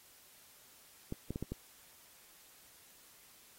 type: clicks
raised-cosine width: 3 ms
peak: -25 dBFS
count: 5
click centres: 1.124 / 1.306 / 1.359 / 1.426 / 1.52 s
effects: white hiss -61 dBFS RMS until 3.58 s + AAC 48 kbps